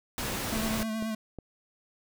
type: noise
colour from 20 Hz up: pink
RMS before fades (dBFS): -33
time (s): 0.18-0.83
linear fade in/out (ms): 0
type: click train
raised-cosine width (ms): 2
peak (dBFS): -26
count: 4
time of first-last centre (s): 0.3-1.387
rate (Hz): 2.76
type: tone with vibrato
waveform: square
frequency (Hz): 220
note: A3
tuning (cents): 0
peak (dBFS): -31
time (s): 0.52-1.15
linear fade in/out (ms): 5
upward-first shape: sine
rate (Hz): 9.4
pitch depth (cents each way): 30
effects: none